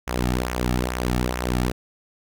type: tone with flanger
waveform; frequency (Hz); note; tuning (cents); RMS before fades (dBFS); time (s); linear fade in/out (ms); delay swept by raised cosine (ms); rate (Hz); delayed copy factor
sawtooth; 61.74; B1; 0; -24; 0.07-1.72; 10; 0.22 to 2.02; 2.3; -0.65
effects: none